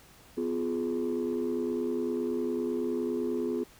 sine chord, F diminished, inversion second, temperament just, 251.4 / 349.2 / 419.1 Hz, Cb4 / F4 / Ab4, +31 / 0 / +16 cents, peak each -31 dBFS, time 0.37-3.64 s, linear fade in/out 10 ms, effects tanh soft clip ceiling -23 dBFS + pink hiss -56 dBFS RMS until 3.79 s

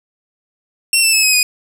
15% pulse tone with pitch steps, 2719 / 2657 / 2596 / 2537 / 2479 Hz, F7 / E7 / E7 / D#7 / D#7, -47 / +13 / -27 / +33 / -7 cents, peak -3 dBFS, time 0.93-1.43 s, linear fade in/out 2 ms, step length 100 ms, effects none

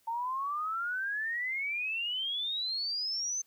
sine exponential sweep, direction up, 899 to 6272 Hz, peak -31 dBFS, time 0.07-3.42 s, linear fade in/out 10 ms, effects white hiss -69 dBFS RMS until 3.46 s

